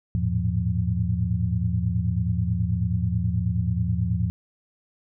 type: tone cluster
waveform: sine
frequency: 82.6 / 105.8 / 115.1 / 174.6 Hz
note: E2 / G#2 / A#2 / F3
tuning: +4 / +33 / -22 / 0 cents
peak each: -27 / -26 / -27 / -27 dBFS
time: 0.15-4.3 s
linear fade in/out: 0 ms
effects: none